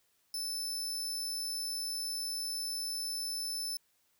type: tone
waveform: sawtooth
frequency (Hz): 5274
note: E8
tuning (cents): 0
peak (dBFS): -32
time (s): 0.34-3.77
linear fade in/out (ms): 2
effects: white hiss -73 dBFS RMS until 4.19 s